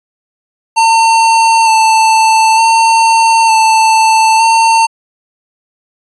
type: tone with vibrato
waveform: square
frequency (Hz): 896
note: A5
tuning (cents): +31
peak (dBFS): -6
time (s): 0.76-4.87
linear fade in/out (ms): 20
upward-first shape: square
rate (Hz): 0.55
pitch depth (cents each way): 17
effects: resampled to 24000 Hz